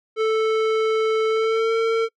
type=tone with pitch glide; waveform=square; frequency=440 to 452.4 Hz; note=A4 to A4; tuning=0 to +48 cents; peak=-18 dBFS; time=0.16-2.09 s; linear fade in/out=50 ms; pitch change=+48 cents; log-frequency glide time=1.28-1.74 s; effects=noise-tail reverb RT60 0.1 s tail -25 dB re dry + low-pass 3000 Hz 12 dB/octave